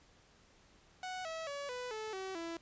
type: tone with pitch steps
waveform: sawtooth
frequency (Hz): 740 / 647.9 / 567.3 / 496.8 / 435 / 380.8 / 333.5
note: F#5 / E5 / C#5 / B4 / A4 / F#4 / E4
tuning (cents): 0 / -30 / +40 / +10 / -20 / +50 / +20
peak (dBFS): -36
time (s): 1.03-2.57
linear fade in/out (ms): 2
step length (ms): 220
effects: pink hiss -65 dBFS RMS until 2.61 s + resampled to 16000 Hz